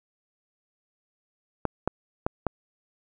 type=clicks; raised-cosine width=1 ms; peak=-10 dBFS; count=4; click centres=1.653 / 1.876 / 2.265 / 2.467 s; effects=none